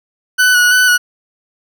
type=tone with vibrato; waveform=40% pulse; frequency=1480 Hz; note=F#6; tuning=in tune; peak=-7 dBFS; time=0.38-0.98 s; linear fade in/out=20 ms; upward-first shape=square; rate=3 Hz; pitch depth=20 cents each way; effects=none